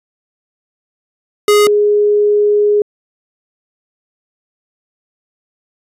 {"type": "tone pair in turn", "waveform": ["square", "sine"], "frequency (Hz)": [415.3, 415.3], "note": ["G#4", "G#4"], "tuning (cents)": [0, 0], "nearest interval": "unison", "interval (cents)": 0, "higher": "neither", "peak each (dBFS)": [-7, -8], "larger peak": "first", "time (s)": [[1.48, 1.67], [1.67, 2.82]], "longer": "second", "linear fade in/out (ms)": 2, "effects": ["resampled to 32000 Hz"]}